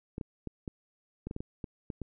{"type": "clicks", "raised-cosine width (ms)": 3, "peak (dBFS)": -24, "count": 11, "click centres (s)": [0.181, 0.212, 0.473, 0.678, 1.27, 1.311, 1.364, 1.405, 1.642, 1.902, 2.017], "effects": []}